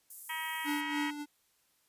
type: high-pass noise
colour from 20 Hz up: white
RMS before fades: -46 dBFS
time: 0.1-0.81 s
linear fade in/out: 5 ms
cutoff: 8400 Hz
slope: 24 dB/octave
type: harmonic tone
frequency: 318.9 Hz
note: D#4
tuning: 43 cents sharp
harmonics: 3 / 4 / 5 / 6 / 7 / 8 / 9 / 10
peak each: -40 / -48 / -50 / -39 / -44 / -47 / -50 / -45 dBFS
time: 0.29-1.11 s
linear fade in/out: 10 ms
type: tone with tremolo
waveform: square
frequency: 293.7 Hz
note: D4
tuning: in tune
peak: -32 dBFS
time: 0.64-1.26 s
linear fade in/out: 50 ms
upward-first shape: sine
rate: 3.4 Hz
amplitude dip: 65%
effects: white hiss -72 dBFS RMS until 1.88 s + resampled to 32000 Hz